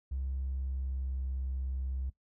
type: tone with pitch glide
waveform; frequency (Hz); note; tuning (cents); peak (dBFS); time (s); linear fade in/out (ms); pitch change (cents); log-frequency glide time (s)
triangle; 66.4 to 65.45; C2 to C2; +26 to +1; -29; 0.11-2.1; 10; -25; 0.36-1.23
effects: noise-tail reverb RT60 0.1 s tail -19 dB re dry + tanh soft clip ceiling -29 dBFS